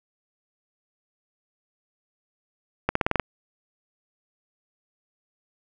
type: accelerating click train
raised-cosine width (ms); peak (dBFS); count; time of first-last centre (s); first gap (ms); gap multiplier
0.5; -6; 7; 2.89-3.197; 64; 0.91
effects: none